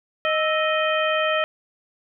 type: harmonic tone with a mistuned harmonic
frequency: 622.3 Hz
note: D#5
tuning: in tune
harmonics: 1 / 2 / 3 / 4 / 5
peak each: -22 / -25 / -27 / -28 / -29 dBFS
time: 0.25-1.44 s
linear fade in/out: 0 ms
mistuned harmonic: 2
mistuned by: +91 cents
effects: none